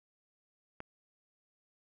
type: click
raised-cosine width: 0.5 ms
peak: -27 dBFS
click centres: 0.804 s
effects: none